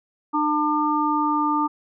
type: harmonic tone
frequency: 300.1 Hz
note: D4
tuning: 38 cents sharp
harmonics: 1 / 3 / 4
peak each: -23 / -23 / -23 dBFS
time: 0.33-1.68 s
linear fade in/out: 20 ms
effects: none